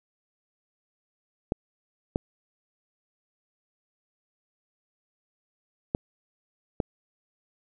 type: clicks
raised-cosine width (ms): 2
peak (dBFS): -11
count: 4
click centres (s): 1.521 / 2.159 / 5.949 / 6.802
effects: none